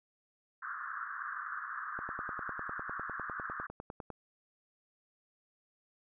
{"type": "band-pass noise", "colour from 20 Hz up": "pink", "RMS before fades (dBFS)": -41, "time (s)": [0.62, 3.67], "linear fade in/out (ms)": 10, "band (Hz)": [1100, 1700], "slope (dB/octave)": 96}
{"type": "click train", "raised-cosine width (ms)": 1, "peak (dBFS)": -28, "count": 22, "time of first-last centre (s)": [1.99, 4.103], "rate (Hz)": 9.94}
{"effects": []}